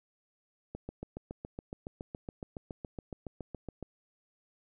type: click train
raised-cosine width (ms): 2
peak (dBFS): -26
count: 23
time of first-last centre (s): 0.75-3.827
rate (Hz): 7.15
effects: none